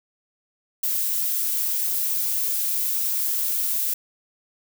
violet noise with high-pass filter sweep, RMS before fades -24 dBFS, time 0.83-3.94 s, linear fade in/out 5 ms, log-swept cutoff 220 to 530 Hz, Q 1.1, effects none

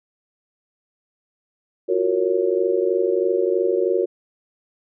sine chord, Gb major seventh, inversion third, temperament just, 346.9 / 370 / 462.5 / 555 Hz, F4 / Gb4 / Bb4 / Db5, -12 / 0 / -14 / +2 cents, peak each -26 / -20 / -22 / -25 dBFS, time 1.88-4.06 s, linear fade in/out 20 ms, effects none

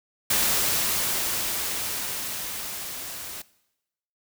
white noise with level ramp, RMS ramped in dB -22 to -37 dBFS, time 0.3-3.42 s, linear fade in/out 5 ms, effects noise-tail reverb RT60 0.9 s tail -20 dB re dry

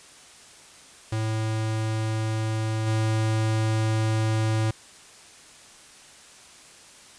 square tone with level steps, 110 Hz, A2, in tune, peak -25 / -22 dBFS, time 1.12-4.71 s, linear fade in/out 5 ms, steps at 2.86 s, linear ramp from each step 20 ms, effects white hiss -49 dBFS RMS until 7.18 s + resampled to 22050 Hz

